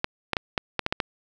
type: clicks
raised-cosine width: 0.3 ms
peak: -7 dBFS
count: 8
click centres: 0.044 / 0.333 / 0.368 / 0.578 / 0.793 / 0.864 / 0.925 / 1.002 s
effects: none